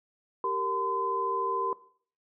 sine tone cluster, 390.3 / 464 / 1020 Hz, G4 / A#4 / C6, -8 / -8 / -44 cents, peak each -34 / -35 / -28 dBFS, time 0.44-1.73 s, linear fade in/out 2 ms, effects noise-tail reverb RT60 0.5 s tail -18 dB re dry

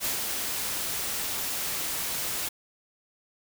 white noise with ADSR envelope, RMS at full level -28 dBFS, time 0-2.49 s, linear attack 49 ms, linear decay 140 ms, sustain -3 dB, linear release 9 ms, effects none

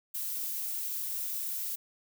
violet noise, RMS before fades -35 dBFS, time 0.14-1.76 s, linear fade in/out 10 ms, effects none

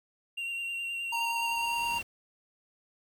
triangle tone with vibrato, 2760 Hz, F7, 21 cents flat, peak -31 dBFS, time 0.37-2.02 s, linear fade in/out 10 ms, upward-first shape sine, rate 9.6 Hz, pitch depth 20 cents each way
pink noise with exponential growth, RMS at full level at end -45 dBFS, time 0.51-2.03 s, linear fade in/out 5 ms, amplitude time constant 330 ms
square tone with pitch glide, 931 to 939.6 Hz, A#5 to A#5, -2 to +13 cents, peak -31 dBFS, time 1.12-1.99 s, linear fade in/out 10 ms, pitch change +15 cents, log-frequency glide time 1.57-1.75 s
effects none

